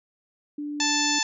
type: tone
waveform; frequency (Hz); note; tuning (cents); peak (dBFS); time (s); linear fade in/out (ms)
sine; 293.7; D4; 0; -29; 0.58-1.19; 5
type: harmonic tone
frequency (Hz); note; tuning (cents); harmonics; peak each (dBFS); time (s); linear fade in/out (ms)
880; A5; 0; 1 / 2 / 3 / 4 / 5 / 6 / 7 / 8; -30 / -30 / -30 / -30 / -30 / -30 / -30 / -30; 0.8-1.23; 2
effects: none